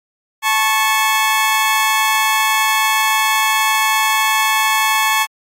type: tone pair together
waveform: 20% pulse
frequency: 871.8 / 1100 Hz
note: A5 / C#6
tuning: -16 / -14 cents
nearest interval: major third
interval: 402 cents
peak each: -11 dBFS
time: 0.42-5.27 s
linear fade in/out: 50 ms
effects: AAC 48 kbps